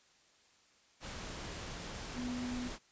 sine tone in noise, 246.9 Hz, B3, in tune, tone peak -37 dBFS, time 2.14-2.71 s, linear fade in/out 50 ms, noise pink, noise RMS -44 dBFS, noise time 1-2.79 s, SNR +4 dB, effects white hiss -67 dBFS RMS until 2.91 s + resampled to 16000 Hz

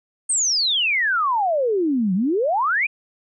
sine exponential two-way sweep, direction down then up, 8820 to 177 to 2524 Hz, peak -17 dBFS, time 0.29-2.87 s, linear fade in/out 10 ms, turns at 2.14 s, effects none

